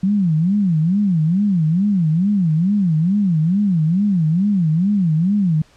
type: tone with vibrato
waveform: sine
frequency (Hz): 179.3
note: F3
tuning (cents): +46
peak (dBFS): -13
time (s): 0.03-5.62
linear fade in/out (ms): 5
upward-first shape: sine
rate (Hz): 2.3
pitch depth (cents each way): 260
effects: pink hiss -52 dBFS RMS until 5.76 s + low-pass 7000 Hz 12 dB/octave